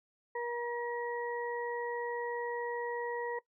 harmonic tone, 476.9 Hz, A#4, 39 cents sharp, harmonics 1 / 2 / 4, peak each -36 / -38 / -43 dBFS, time 0.35-3.39 s, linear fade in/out 5 ms, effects noise-tail reverb RT60 0.1 s tail -19 dB re dry

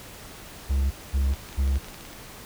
triangle tone bursts, 67.8 Hz, C#2, 38 cents flat, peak -18 dBFS, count 3, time 0.69-1.79 s, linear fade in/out 20 ms, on 220 ms, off 220 ms
clicks, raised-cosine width 0.2 ms, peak -25 dBFS, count 11, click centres 1.337 / 1.489 / 1.528 / 1.677 / 1.757 / 1.845 / 1.885 / 1.944 / 2.009 / 2.052 / 2.13 s
effects pink hiss -43 dBFS RMS until 2.45 s

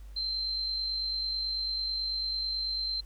sine tone with amplitude modulation, 4120 Hz, C8, 28 cents flat, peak -28 dBFS, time 0.16-3.01 s, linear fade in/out 10 ms, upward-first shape sine, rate 49.1 Hz, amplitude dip 35%, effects added 50 Hz sine -43 dBFS peak until 3.05 s + pink hiss -63 dBFS RMS until 3.05 s

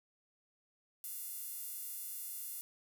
sawtooth tone with high-pass filter, 699 Hz, F5, 1 cent sharp, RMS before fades -44 dBFS, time 1.04-2.61 s, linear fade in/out 0 ms, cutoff 12000 Hz, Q 1.1, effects 10-bit

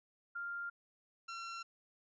sine / sawtooth tone pair in turn, 1396.9 / 1360.3 Hz, F6 / F6, 0 / -46 cents, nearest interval unison, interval 46 cents, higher first, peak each -39 / -39 dBFS, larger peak neither, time 0.35-0.7 / 1.28-1.63 s, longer neither, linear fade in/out 10 ms, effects resampled to 16000 Hz

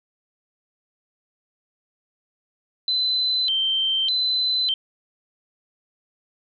sine tone with vibrato, 3551 Hz, A7, 15 cents sharp, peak -19 dBFS, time 2.88-4.74 s, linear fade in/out 2 ms, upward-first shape square, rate 0.83 Hz, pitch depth 220 cents each way, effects none

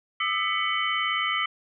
sine tone cluster, 1209 / 1308 / 1993 / 2231 / 3036 Hz, D6 / E6 / B6 / C#7 / F#7, +50 / -14 / +15 / +11 / +44 cents, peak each -30 dBFS, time 0.2-1.46 s, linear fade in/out 5 ms, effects none

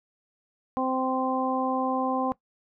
harmonic tone, 260 Hz, C4, 11 cents flat, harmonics 1 / 2 / 3 / 4, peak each -28 / -31 / -29 / -31 dBFS, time 0.77-2.32 s, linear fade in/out 0 ms, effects noise-tail reverb RT60 0.1 s tail -19 dB re dry

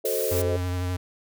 sine chord, F# diminished seventh, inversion none, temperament equal, 370 / 440 / 523.3 / 622.3 Hz, F#4 / A4 / C5 / Eb5, 0 / 0 / 0 / 0 cents, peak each -33 / -27 / -29 / -33 dBFS, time 0.04-0.57 s, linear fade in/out 10 ms
blue noise, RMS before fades -31 dBFS, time 0.05-0.42 s, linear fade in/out 5 ms
square tone with vibrato, 90.2 Hz, F#2, 44 cents flat, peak -26 dBFS, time 0.31-0.97 s, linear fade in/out 10 ms, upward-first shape sine, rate 12 Hz, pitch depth 20 cents each way
effects none

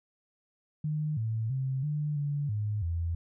sine tone with pitch steps, 152.3 / 111.6 / 132.5 / 149.2 / 144.4 / 105.2 / 84.2 Hz, D#3 / A2 / C3 / D3 / D3 / G#2 / E2, -37 / +25 / +22 / +28 / -29 / +23 / +37 cents, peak -28 dBFS, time 0.84-3.15 s, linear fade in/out 5 ms, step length 330 ms, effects none

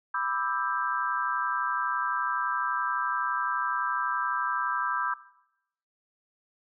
sine chord, E minor seventh, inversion second, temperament just, 988.9 / 1186.7 / 1318.5 / 1582.2 Hz, B5 / D6 / E6 / G6, +2 / +18 / 0 / +16 cents, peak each -32 dBFS, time 0.14-5.14 s, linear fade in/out 5 ms, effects noise-tail reverb RT60 0.8 s tail -18 dB re dry

